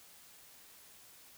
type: silence
effects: white hiss -58 dBFS RMS until 1.37 s